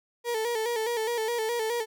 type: tone with vibrato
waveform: 35% pulse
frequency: 457.6 Hz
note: A#4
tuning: 32 cents flat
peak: -25 dBFS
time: 0.24-1.86 s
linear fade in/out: 50 ms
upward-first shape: square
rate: 4.8 Hz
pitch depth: 68 cents each way
effects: none